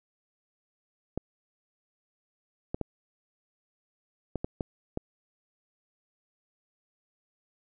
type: clicks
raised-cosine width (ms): 2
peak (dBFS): -17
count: 7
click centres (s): 1.176 / 2.745 / 2.813 / 4.357 / 4.445 / 4.608 / 4.974
effects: none